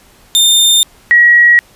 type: tone pair in turn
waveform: sawtooth / sine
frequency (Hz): 3616 / 1910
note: A7 / A#6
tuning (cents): +47 / +42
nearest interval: major seventh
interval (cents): 1105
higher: first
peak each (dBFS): -3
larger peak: neither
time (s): 0.35-0.83 / 1.11-1.59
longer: neither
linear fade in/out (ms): 0
effects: pink hiss -45 dBFS RMS until 1.75 s + resampled to 32000 Hz